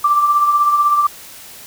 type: tone with tremolo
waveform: sine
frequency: 1174.7 Hz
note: D6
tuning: in tune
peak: -8 dBFS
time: 0.04-1.07 s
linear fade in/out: 5 ms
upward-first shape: triangle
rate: 16 Hz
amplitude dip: 55%
effects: white hiss -37 dBFS RMS until 1.66 s